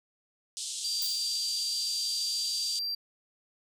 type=band-pass noise; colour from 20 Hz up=white; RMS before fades=-37 dBFS; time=0.57-2.79 s; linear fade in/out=0 ms; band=3200 to 9100 Hz; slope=48 dB/octave
type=tone; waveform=triangle; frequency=4714 Hz; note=D8; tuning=6 cents sharp; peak=-29 dBFS; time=0.84-2.95 s; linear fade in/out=5 ms
type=noise with exponential decay; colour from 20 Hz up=violet; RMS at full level=-33 dBFS; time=1.02-1.3 s; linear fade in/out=1 ms; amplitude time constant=59 ms
effects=none